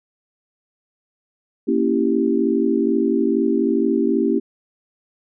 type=chord; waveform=sine; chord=A# diminished seventh; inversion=none; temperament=equal; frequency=233.1 / 277.2 / 329.6 / 392 Hz; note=A#3 / C#4 / E4 / G4; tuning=0 / 0 / 0 / 0 cents; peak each=-21 dBFS; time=1.67-4.4 s; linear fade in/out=20 ms; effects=none